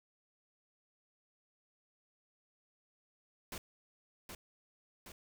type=noise with echo; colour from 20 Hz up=pink; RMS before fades=-44 dBFS; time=3.52-3.58 s; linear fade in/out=2 ms; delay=770 ms; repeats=2; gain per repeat=-4 dB; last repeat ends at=5.12 s; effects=none